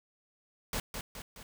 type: noise with echo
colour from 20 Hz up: pink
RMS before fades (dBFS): -34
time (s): 0.73-0.8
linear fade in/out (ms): 2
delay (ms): 210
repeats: 3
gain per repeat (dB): -5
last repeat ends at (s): 1.43
effects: none